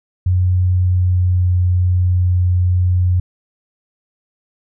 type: tone with pitch glide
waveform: sine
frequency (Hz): 91 to 90.11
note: F#2 to F#2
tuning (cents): -28 to -45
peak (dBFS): -11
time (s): 0.26-3.2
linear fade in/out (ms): 5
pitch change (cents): -17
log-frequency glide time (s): 0.75-1.52
effects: none